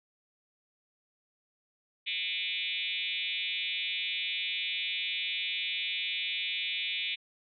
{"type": "tone with frequency modulation", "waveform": "sine", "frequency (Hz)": 2960, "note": "F#7", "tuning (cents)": 0, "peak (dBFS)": -30, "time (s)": [2.06, 7.16], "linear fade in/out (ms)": 20, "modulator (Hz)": 186, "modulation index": 4.2, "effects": ["MP3 64 kbps"]}